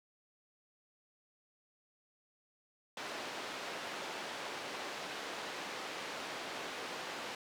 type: band-pass noise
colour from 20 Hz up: pink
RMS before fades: -43 dBFS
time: 2.97-7.35 s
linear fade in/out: 2 ms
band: 400 to 4500 Hz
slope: 12 dB/octave
effects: none